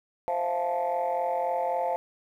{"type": "chord", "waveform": "sine", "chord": "F major seventh", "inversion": "second", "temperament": "just", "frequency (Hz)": [523.8, 654.8, 698.5, 873.1], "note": ["C5", "E5", "F5", "A5"], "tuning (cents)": [2, -12, 0, -14], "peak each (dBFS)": [-29, -34, -28, -29], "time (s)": [0.28, 1.96], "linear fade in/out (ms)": 0, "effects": ["tanh soft clip ceiling -19 dBFS", "10-bit"]}